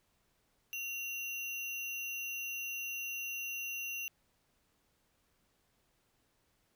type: tone with sample-and-hold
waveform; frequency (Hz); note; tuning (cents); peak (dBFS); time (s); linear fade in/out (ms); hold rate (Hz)
sine; 2760; F7; -21; -37; 0.73-4.08; 0; 8820
effects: pink hiss -75 dBFS RMS until 6.75 s